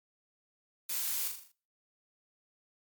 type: noise with echo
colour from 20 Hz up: blue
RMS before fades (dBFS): -35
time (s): 0.89-1.28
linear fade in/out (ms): 5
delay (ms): 40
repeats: 6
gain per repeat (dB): -5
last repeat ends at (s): 1.52
effects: noise-tail reverb RT60 0.4 s tail -21 dB re dry + Opus 48 kbps